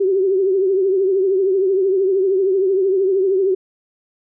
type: tone with vibrato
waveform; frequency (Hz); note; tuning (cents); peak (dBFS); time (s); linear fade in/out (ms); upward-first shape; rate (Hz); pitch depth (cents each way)
sine; 383.1; G4; -40; -13; 0-3.55; 10; triangle; 13; 93
effects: none